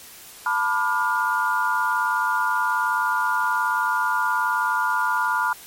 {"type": "chord", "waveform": "sine", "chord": "B half-diminished seventh", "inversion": "third", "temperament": "just", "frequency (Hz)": [889, 987.8, 1185.3, 1422.4], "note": ["A5", "B5", "D6", "F6"], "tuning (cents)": [18, 0, 16, 31], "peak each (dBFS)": [-27, -23, -28, -23], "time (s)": [0.46, 5.53], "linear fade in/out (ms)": 2, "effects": ["white hiss -43 dBFS RMS until 5.66 s", "MP3 64 kbps"]}